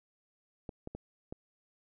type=clicks; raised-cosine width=2 ms; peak=-27 dBFS; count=4; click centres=0.692 / 0.874 / 0.95 / 1.325 s; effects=none